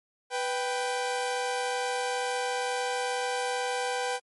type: tone pair together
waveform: sawtooth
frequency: 495.3 / 784 Hz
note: B4 / G5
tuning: +5 / 0 cents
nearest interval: minor sixth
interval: 795 cents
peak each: -27 dBFS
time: 0.3-4.2 s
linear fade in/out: 50 ms
effects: MP3 48 kbps